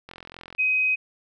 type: click train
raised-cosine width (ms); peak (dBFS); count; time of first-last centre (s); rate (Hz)
0.3; -24; 21; 0.09-0.55; 43.5
type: tone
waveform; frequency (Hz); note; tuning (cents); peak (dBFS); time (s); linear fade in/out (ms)
sine; 2520; D#7; +21; -19; 0.58-0.96; 20
effects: none